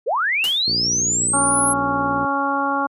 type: linear sweep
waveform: sine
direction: up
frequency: 385.2 to 11000 Hz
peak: -17 dBFS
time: 0.06-1.74 s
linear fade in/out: 20 ms
type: noise with exponential decay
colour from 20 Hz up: white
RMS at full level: -26 dBFS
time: 0.44-0.69 s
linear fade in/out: 0 ms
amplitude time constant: 54 ms
type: click train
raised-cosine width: 3 ms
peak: -16 dBFS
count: 94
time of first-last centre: 0.68-2.246 s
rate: 59.4 Hz
type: harmonic tone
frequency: 278.2 Hz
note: C#4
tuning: 6 cents sharp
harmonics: 1 / 2 / 3 / 4 / 5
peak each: -25 / -28 / -23 / -23 / -25 dBFS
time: 1.33-2.87 s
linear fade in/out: 10 ms
effects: high-pass 100 Hz 12 dB/octave + resampled to 32000 Hz